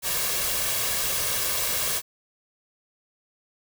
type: noise with comb filter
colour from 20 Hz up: white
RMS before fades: -26 dBFS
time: 0.02-2.02 s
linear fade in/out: 50 ms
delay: 1.8 ms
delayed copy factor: +0.5
effects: none